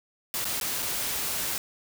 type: noise with dropouts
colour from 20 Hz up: white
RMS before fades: -30 dBFS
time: 0.34-1.58 s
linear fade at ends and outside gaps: 0 ms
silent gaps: 0.444-0.453 / 0.6-0.612 / 0.822-0.826 s
effects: none